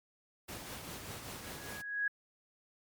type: noise with tremolo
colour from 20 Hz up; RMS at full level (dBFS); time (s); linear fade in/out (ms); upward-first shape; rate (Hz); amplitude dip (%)
pink; -43; 0.48-1.82; 10; triangle; 5.1; 40
type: tone with exponential growth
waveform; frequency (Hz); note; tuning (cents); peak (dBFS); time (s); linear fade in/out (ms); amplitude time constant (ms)
sine; 1661.2; G#6; 0; -28; 1.34-2.08; 5; 160
effects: high-pass 60 Hz 12 dB/octave + MP3 96 kbps